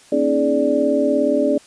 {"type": "tone cluster", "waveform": "sine", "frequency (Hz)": [237.6, 276.7, 314.1, 420.1, 586], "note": ["A#3", "C#4", "D#4", "G#4", "D5"], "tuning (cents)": [33, -3, 16, 20, -4], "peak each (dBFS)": [-26, -19, -24, -22, -18], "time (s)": [0.12, 1.58], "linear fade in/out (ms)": 5, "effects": ["white hiss -48 dBFS RMS until 1.66 s", "resampled to 22050 Hz"]}